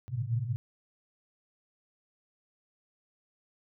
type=band-pass noise; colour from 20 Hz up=pink; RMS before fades=-32 dBFS; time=0.08-0.56 s; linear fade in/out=0 ms; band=110 to 130 Hz; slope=96 dB/octave; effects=none